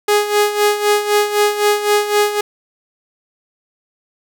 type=tone with tremolo; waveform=sawtooth; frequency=415.3 Hz; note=G#4; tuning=in tune; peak=-6 dBFS; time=0.08-2.41 s; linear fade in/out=5 ms; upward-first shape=sine; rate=3.9 Hz; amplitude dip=70%; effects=none